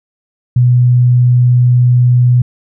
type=tone; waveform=sine; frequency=123.47 Hz; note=B2; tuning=in tune; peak=-5 dBFS; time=0.56-2.42 s; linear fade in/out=5 ms; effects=none